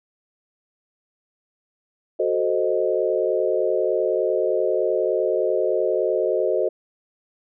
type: chord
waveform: sine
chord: F# diminished seventh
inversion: none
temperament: equal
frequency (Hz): 370 / 440 / 523.3 / 622.3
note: F#4 / A4 / C5 / Eb5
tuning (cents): 0 / 0 / 0 / 0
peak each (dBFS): -24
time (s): 2.19-6.69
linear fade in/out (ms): 10
effects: none